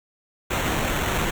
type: noise with sample-and-hold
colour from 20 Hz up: pink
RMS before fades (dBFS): -24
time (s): 0.5-1.31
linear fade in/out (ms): 10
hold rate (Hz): 4900
effects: none